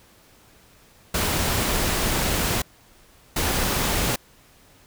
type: noise bursts at uneven times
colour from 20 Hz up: pink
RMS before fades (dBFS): -23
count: 2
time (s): 1.14-2.62 / 3.36-4.16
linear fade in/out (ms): 5
effects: pink hiss -54 dBFS RMS until 4.86 s